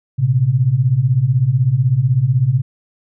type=beating tone pair; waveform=sine; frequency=116.54 / 132.54 Hz; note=A#2 / C3; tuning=0 / +23 cents; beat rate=16 Hz; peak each=-16 / -13 dBFS; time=0.18-2.62 s; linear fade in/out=20 ms; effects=none